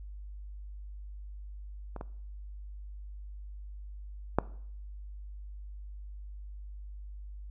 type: clicks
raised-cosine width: 1 ms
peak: -26 / -25 / -9 dBFS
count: 3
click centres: 1.963 / 2.011 / 4.386 s
effects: noise-tail reverb RT60 0.6 s tail -19 dB re dry + added 50 Hz sine -41 dBFS peak until 7.5 s